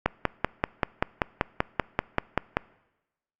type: click train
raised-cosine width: 0.5 ms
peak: -6 dBFS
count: 14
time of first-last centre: 0.06-2.57 s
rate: 5.18 Hz
effects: noise-tail reverb RT60 1.0 s tail -23 dB re dry + Opus 48 kbps